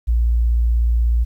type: tone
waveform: sine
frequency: 58.2 Hz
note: A#1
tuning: 2 cents flat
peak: -13 dBFS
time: 0.07-1.25 s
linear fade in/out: 20 ms
effects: 9-bit